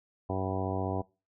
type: harmonic tone with a mistuned harmonic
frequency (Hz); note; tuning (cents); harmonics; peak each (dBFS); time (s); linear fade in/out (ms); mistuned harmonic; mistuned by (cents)
95; F#2; +46; 1 / 2 / 3 / 4 / 5 / 6 / 7 / 8 / 9 / 10; -34 / -39 / -37 / -38 / -40 / -43 / -38 / -39 / -45 / -43; 0.29-1.02; 10; 10; +54
effects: noise-tail reverb RT60 0.3 s tail -23 dB re dry